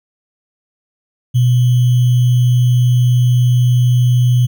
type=tone with sample-and-hold; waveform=sine; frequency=123.47 Hz; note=B2; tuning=in tune; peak=-8 dBFS; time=1.34-4.47 s; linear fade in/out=20 ms; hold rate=3150 Hz; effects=none